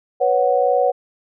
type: chord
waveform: sine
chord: B suspended second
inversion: none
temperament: just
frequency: 493.9 / 555.6 / 740.8 Hz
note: B4 / C#5 / F#5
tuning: 0 / +4 / +2 cents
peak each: -18 dBFS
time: 0.2-0.92 s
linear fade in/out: 20 ms
effects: none